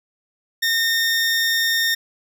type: tone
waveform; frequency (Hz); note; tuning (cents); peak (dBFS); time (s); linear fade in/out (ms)
20% pulse; 1830; A#6; -32; -12; 0.62-1.95; 10
effects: none